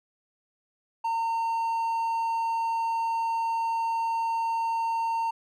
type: tone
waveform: triangle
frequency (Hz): 913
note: A#5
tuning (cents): -36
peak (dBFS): -23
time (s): 1.04-5.31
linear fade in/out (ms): 10
effects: none